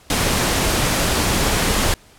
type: noise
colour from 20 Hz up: pink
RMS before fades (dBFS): -18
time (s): 0.1-1.94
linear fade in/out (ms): 2
effects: pink hiss -49 dBFS RMS until 2.18 s + low-pass 12000 Hz 12 dB/octave